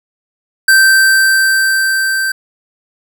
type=tone with level ramp; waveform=square; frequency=1559 Hz; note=G6; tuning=10 cents flat; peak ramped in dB=-5 to -14 dBFS; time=0.68-2.32 s; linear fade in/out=5 ms; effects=none